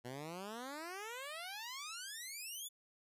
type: exponential sweep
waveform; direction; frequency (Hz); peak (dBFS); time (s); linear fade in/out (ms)
10% pulse; up; 118.9 to 3531; -36; 0.04-2.69; 20
effects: resampled to 32000 Hz